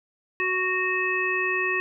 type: harmonic tone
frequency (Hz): 370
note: F#4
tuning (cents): 0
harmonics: 1 / 3 / 5 / 7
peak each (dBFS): -29 / -31 / -26 / -27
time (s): 0.4-1.8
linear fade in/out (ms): 0
effects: none